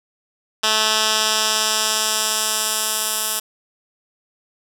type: tone with band-pass filter sweep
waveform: 10% pulse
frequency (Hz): 217.2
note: A3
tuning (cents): -22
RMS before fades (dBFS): -20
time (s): 0.63-3.4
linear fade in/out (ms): 10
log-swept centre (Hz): 4300 to 11000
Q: 0.96
effects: none